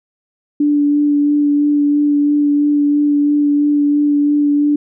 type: tone with vibrato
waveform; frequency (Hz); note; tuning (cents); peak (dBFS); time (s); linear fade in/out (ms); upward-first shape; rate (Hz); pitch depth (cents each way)
sine; 291.5; D4; -13; -10; 0.6-4.76; 5; sine; 3; 13
effects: none